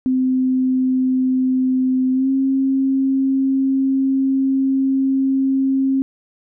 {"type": "tone with pitch glide", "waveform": "sine", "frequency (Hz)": [258.1, 268], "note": ["C4", "C4"], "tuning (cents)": [-23, 42], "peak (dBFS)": -14, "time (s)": [0.06, 6.02], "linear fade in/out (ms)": 0, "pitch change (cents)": 65, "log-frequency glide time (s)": [2.13, 2.29], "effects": []}